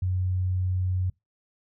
sine tone, 92 Hz, F#2, 9 cents flat, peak -23 dBFS, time 0.02-1.1 s, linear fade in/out 5 ms, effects noise-tail reverb RT60 0.2 s tail -25 dB re dry

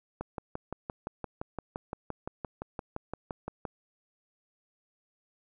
click train, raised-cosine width 1 ms, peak -21 dBFS, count 21, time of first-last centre 0.21-3.652 s, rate 5.81 Hz, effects none

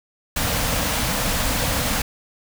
pink band-stop noise, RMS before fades -22 dBFS, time 0.36-2.02 s, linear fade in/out 5 ms, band 310 to 450 Hz, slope 96 dB/octave, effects none

